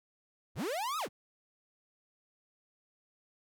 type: linear two-way sweep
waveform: 45% pulse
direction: up then down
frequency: 48.33 to 1318.5 to 48.33 Hz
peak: -33 dBFS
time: 0.55-1.09 s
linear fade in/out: 50 ms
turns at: 0.98 s
effects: none